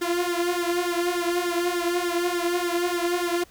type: tone with flanger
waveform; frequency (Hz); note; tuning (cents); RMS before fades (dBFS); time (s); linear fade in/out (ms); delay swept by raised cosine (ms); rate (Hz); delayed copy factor
sawtooth; 349.2; F4; 0; -25; 0.01-3.44; 10; 0.55 to 3.55; 3.4; +0.85
effects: pink hiss -54 dBFS RMS until 3.5 s